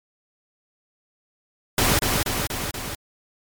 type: noise with echo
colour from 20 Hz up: pink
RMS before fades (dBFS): -19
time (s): 1.78-1.99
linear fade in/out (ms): 2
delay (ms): 240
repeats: 4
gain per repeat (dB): -3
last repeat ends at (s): 2.95
effects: MP3 96 kbps